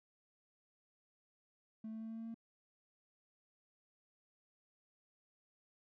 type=tone with pitch steps; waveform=triangle; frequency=220 / 221.5 / 223.1 / 224.6 / 226.2 / 227.8 Hz; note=A3 / A3 / A3 / A3 / A3 / A#3; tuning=0 / +12 / +24 / +36 / +48 / -40 cents; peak=-40 dBFS; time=1.84-2.344 s; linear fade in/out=5 ms; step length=84 ms; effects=tanh soft clip ceiling -38 dBFS